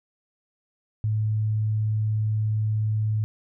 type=tone; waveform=sine; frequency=107.9 Hz; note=A2; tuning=33 cents flat; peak=-21 dBFS; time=1.04-3.24 s; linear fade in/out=0 ms; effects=none